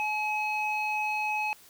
sine tone pair together, 851 / 2550 Hz, G#5 / D#7, +42 / +42 cents, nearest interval octave + perfect fifth, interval 1900 cents, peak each -28 / -28 dBFS, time 0-1.53 s, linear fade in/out 0 ms, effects tanh soft clip ceiling -23 dBFS + white hiss -55 dBFS RMS until 1.69 s

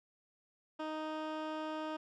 15% pulse tone with low-pass filter, 311.1 Hz, D#4, in tune, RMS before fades -40 dBFS, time 0.79-1.97 s, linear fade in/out 10 ms, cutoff 3100 Hz, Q 0.63, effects none

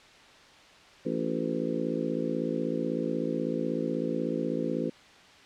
harmonic tone with a mistuned harmonic, 56.2 Hz, A1, 37 cents sharp, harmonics 3 / 4 / 5 / 6 / 7 / 8 / 9, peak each -36 / -34 / -33 / -36 / -38 / -37 / -35 dBFS, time 1.05-4.9 s, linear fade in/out 10 ms, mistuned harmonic 7, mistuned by -65 cents, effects white hiss -53 dBFS RMS until 5.45 s + low-pass 4000 Hz 12 dB/octave

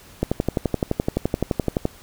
click train, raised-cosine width 2 ms, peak -6 dBFS, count 20, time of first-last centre 0.23-1.854 s, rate 11.7 Hz, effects pink hiss -47 dBFS RMS until 2.02 s

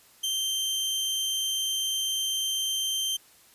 sawtooth tone, 3136 Hz, G7, in tune, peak -23 dBFS, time 0.23-3.17 s, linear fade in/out 10 ms, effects white hiss -57 dBFS RMS until 3.54 s + resampled to 32000 Hz

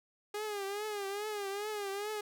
sawtooth tone with vibrato, 409.8 Hz, G#4, 23 cents flat, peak -32 dBFS, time 0.34-2.21 s, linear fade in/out 5 ms, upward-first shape triangle, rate 2.4 Hz, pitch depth 98 cents each way, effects none

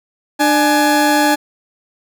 30% pulse tone pair together, 297.8 / 843 Hz, D4 / G#5, +24 / +26 cents, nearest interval octave + tritone, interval 1802 cents, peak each -11 dBFS, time 0.39-1.36 s, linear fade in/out 20 ms, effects none

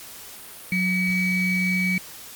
triangle ring-modulated tone, 1046.5 Hz, C6, in tune, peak -15 dBFS, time 0.72-1.98 s, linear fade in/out 2 ms, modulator 1230 Hz, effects white hiss -41 dBFS RMS until 2.35 s + Opus 48 kbps

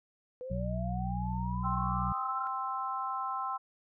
sine linear sweep, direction up, 493.9 to 1375 Hz, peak -38 dBFS, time 0.41-2.47 s, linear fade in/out 0 ms
harmonic tone, 61.2 Hz, B1, 15 cents flat, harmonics 1 / 2 / 3, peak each -36 / -36 / -36 dBFS, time 0.5-2.13 s, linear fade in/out 10 ms
sine chord, C major, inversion second, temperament equal, 784 / 1046.5 / 1318.5 Hz, G5 / C6 / E6, 0 / 0 / 0 cents, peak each -38 / -35 / -37 dBFS, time 1.63-3.58 s, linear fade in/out 20 ms
effects none

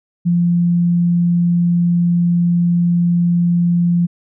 sine tone, 173.2 Hz, F3, 14 cents flat, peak -11 dBFS, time 0.25-4.07 s, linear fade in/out 20 ms, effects none

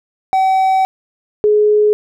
triangle / sine tone pair in turn, 762 / 421 Hz, G5 / G#4, -49 / +24 cents, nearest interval minor seventh, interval 1027 cents, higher first, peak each -8 dBFS, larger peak neither, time 0.33-0.85 / 1.44-1.93 s, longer first, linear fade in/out 0 ms, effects none

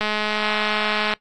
click train, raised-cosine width 0.3 ms, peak -7 dBFS, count 240, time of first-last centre 0.01-1.137 s, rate 212 Hz, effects noise-tail reverb RT60 0.1 s tail -21 dB re dry + AAC 32 kbps

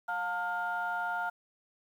sine tone cluster, 711 / 900 / 1410 Hz, F5 / A5 / F6, +31 / +39 / +16 cents, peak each -35 / -35 / -33 dBFS, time 0.08-1.3 s, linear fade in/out 10 ms, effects tanh soft clip ceiling -24 dBFS + 10-bit

